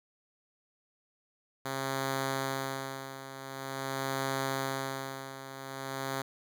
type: tone with tremolo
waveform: 5% pulse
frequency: 134.9 Hz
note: C#3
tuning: 47 cents flat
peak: -19 dBFS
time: 1.65-6.22 s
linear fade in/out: 5 ms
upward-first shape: sine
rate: 0.46 Hz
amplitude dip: 75%
effects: none